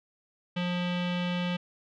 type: tone with low-pass filter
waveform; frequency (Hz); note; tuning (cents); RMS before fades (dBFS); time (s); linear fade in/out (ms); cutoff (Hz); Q
square; 177.4; F3; +27; -30; 0.56-1.57; 10; 3100; 3.6
effects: none